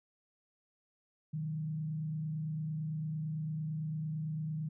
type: tone with frequency modulation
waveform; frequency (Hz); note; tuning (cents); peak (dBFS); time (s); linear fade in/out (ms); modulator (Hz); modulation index
sine; 155.56; D#3; 0; -34; 1.33-4.69; 10; 28.9; 0.4
effects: none